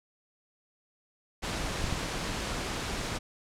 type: low-pass noise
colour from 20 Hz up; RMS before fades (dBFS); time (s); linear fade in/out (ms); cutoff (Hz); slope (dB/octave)
pink; -34; 1.42-3.19; 20; 7400; 12
type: clicks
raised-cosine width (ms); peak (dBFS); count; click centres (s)
5; -19; 2; 1.842 / 1.926
effects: low-pass 12000 Hz 12 dB/octave